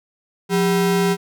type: ring-modulated tone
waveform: square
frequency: 289.3 Hz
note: D4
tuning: 26 cents flat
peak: -13 dBFS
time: 0.49-1.17 s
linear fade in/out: 50 ms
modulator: 112 Hz
effects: none